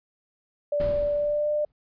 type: tone with pitch glide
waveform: sine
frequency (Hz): 584 to 597.7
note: D5 to D5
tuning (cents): -10 to +30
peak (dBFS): -22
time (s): 0.72-1.65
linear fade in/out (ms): 5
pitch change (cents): +40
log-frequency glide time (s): 1.13-1.5
type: noise with exponential decay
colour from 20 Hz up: brown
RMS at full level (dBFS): -28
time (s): 0.8-1.72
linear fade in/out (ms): 1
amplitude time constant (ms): 200
effects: resampled to 11025 Hz